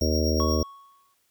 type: tone with tremolo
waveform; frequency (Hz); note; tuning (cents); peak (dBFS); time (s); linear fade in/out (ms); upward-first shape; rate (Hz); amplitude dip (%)
square; 5588; F8; 0; -28; 0.01-0.63; 2; triangle; 8.3; 60
type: harmonic tone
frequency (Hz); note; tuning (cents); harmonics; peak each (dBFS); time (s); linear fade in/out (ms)
77.78; D#2; 0; 1 / 3 / 4 / 5 / 6 / 7 / 8; -24 / -29 / -30 / -31 / -32 / -32 / -33; 0.01-0.63; 5
type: tone with exponential decay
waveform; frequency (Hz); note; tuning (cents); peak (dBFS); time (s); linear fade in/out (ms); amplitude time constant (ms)
triangle; 1108.7; C#6; 0; -24; 0.4-1.14; 0; 160
effects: white hiss -69 dBFS RMS until 1.3 s